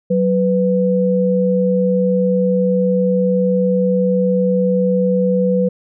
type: tone pair together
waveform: sine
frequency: 186.09 / 496.8 Hz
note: F#3 / B4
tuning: +10 / +10 cents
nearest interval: octave + perfect fourth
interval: 1700 cents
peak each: -15 dBFS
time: 0.1-5.69 s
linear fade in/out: 10 ms
effects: none